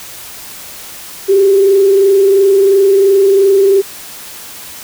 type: tone with frequency modulation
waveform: sine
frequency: 392 Hz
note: G4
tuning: in tune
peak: -5 dBFS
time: 1.28-3.82 s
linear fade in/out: 20 ms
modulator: 22.9 Hz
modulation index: 0.44
effects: white hiss -30 dBFS RMS until 4.83 s